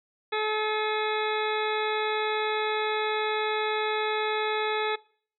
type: harmonic tone with a mistuned harmonic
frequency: 429.8 Hz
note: A4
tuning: 41 cents flat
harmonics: 1 / 2 / 3 / 4 / 5 / 6 / 8 / 9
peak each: -29 / -32 / -34 / -35 / -36 / -37 / -38 / -39 dBFS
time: 0.32-4.96 s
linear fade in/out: 10 ms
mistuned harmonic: 6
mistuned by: -33 cents
effects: noise-tail reverb RT60 0.5 s tail -22 dB re dry